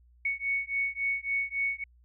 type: beating tone pair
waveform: sine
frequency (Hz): 2219 / 2222.6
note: C#7 / C#7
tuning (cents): +1 / +4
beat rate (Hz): 3.6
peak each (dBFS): -31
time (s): 0.25-1.84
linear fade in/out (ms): 5
effects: added 60 Hz sine -57 dBFS peak until 2.04 s